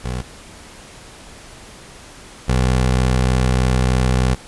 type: tone pair in turn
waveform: 20% pulse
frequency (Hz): 62.1 / 63.26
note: B1 / B1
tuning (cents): +10 / +42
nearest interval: unison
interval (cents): 32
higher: second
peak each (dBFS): -17 / -9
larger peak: second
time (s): 0.04-0.22 / 2.48-4.35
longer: second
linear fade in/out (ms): 10
effects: pink hiss -40 dBFS RMS until 4.47 s + resampled to 24000 Hz